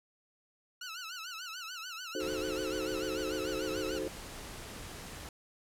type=tone with vibrato; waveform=15% pulse; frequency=1396.9 Hz; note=F6; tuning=in tune; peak=-34 dBFS; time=0.81-3.99 s; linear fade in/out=5 ms; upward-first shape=sine; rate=6.8 Hz; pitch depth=140 cents each way
type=chord; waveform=sine; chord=D# diminished seventh; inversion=none; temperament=equal with one note detuned; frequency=311.1 / 370 / 440 / 526 Hz; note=D#4 / F#4 / A4 / C5; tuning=0 / 0 / 0 / +9 cents; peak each=-39 dBFS; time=2.15-4.08 s; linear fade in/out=2 ms
type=noise; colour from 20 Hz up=pink; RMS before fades=-45 dBFS; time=2.2-5.29 s; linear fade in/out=2 ms
effects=low-pass 12000 Hz 12 dB/octave